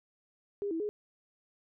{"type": "tone with pitch steps", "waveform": "sine", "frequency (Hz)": [404.9, 326.7, 418], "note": ["G#4", "E4", "G#4"], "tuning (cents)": [-44, -15, 11], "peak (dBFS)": -31, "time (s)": [0.62, 0.89], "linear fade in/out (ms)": 0, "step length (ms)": 90, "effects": []}